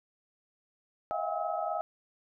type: tone cluster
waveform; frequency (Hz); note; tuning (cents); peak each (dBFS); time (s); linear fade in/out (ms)
sine; 634 / 657 / 713 / 802 / 1286; D#5 / E5 / F5 / G5 / E6; +32 / -6 / +36 / +39 / -43; -37 / -38 / -35 / -36 / -38; 1.11-1.81; 0
effects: none